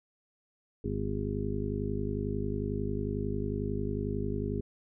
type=harmonic tone; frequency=51.1 Hz; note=G#1; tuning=27 cents flat; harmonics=1 / 2 / 3 / 4 / 5 / 7 / 8; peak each=-37 / -36 / -40 / -38 / -38 / -40 / -37 dBFS; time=0.84-4.61 s; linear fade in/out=5 ms; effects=none